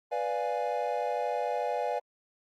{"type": "chord", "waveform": "triangle", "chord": "B diminished seventh", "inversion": "none", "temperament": "equal", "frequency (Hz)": [493.9, 587.3, 698.5, 830.6], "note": ["B4", "D5", "F5", "Ab5"], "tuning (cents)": [0, 0, 0, 0], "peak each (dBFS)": -32, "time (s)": [0.11, 2], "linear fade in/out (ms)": 20, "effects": ["Opus 48 kbps"]}